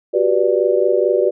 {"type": "chord", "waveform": "sine", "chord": "G major seventh", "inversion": "third", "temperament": "just", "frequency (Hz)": [367.5, 392, 490, 588], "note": ["F#4", "G4", "B4", "D5"], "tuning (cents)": [-12, 0, -14, 2], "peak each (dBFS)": -18, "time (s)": [0.13, 1.31], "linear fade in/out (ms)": 20, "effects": []}